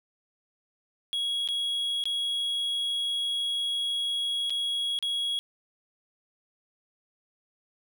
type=tone with dropouts; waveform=triangle; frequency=3322 Hz; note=G#7; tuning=in tune; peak=-25 dBFS; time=1.13-5.39 s; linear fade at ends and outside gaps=0 ms; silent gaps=1.476-1.487 / 2.039-2.055 / 4.497-4.504 / 4.989-5.026 s; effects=none